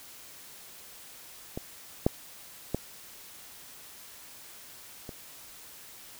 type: clicks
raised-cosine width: 2 ms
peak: -20 / -8 / -14 / -26 dBFS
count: 4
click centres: 1.575 / 2.065 / 2.746 / 5.092 s
effects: white hiss -49 dBFS RMS until 6.19 s